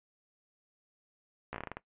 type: slowing click train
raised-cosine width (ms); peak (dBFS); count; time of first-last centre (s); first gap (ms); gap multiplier
0.5; -23; 9; 1.53-1.77; 14; 1.21
effects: noise-tail reverb RT60 0.1 s tail -18 dB re dry + resampled to 8000 Hz